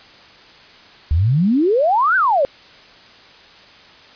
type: exponential two-way sweep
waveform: sine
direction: up then down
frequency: 71.1 to 1579 to 522 Hz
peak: -12 dBFS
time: 1.11-2.45 s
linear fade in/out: 0 ms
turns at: 2.16 s
effects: white hiss -44 dBFS RMS until 4.15 s + resampled to 11025 Hz